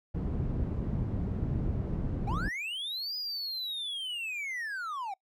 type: low-pass noise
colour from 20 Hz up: white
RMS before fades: -32 dBFS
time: 0.14-2.49 s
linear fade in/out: 10 ms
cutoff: 160 Hz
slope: 12 dB/octave
type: linear two-way sweep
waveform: triangle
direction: up then down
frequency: 742 to 4978 to 742 Hz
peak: -32 dBFS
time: 2.27-5.14 s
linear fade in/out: 5 ms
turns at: 3.16 s
effects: noise-tail reverb RT60 0.1 s tail -23 dB re dry